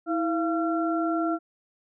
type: tone cluster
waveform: sine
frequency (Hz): 325.6 / 687 / 1363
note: E4 / F5 / F6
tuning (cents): -21 / -29 / -43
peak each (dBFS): -25 / -29 / -31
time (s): 0.06-1.39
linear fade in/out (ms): 50
effects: none